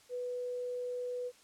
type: tone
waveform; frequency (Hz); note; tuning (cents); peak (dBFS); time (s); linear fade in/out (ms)
sine; 493.9; B4; 0; -35; 0.09-1.32; 50
effects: white hiss -62 dBFS RMS until 1.43 s + low-pass 9000 Hz 12 dB/octave